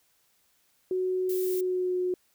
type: tone with pitch glide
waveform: sine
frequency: 370 to 363.4 Hz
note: F#4 to F#4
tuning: 0 to -31 cents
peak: -25 dBFS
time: 0.91-2.14 s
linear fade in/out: 2 ms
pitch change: -31 cents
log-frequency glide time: 1.45-1.97 s
type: noise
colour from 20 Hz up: violet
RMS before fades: -38 dBFS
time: 1.29-1.61 s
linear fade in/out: 5 ms
effects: white hiss -68 dBFS RMS until 2.34 s